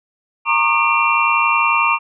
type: tone cluster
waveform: sine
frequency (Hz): 928 / 1095 / 1206 / 2374 / 2721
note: A#5 / C#6 / D6 / D7 / F7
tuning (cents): -8 / -22 / +46 / +18 / -46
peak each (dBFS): -19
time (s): 0.45-1.99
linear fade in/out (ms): 50
effects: none